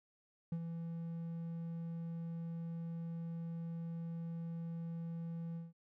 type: tone with ADSR envelope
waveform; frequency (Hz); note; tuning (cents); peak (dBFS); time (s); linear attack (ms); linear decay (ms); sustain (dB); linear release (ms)
triangle; 166.8; E3; +21; -32; 0.52-5.73; 3; 64; -6; 170
effects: none